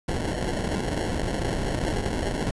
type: noise with sample-and-hold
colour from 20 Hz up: pink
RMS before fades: -27 dBFS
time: 0.08-2.51 s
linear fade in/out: 5 ms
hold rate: 1225 Hz
effects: resampled to 24000 Hz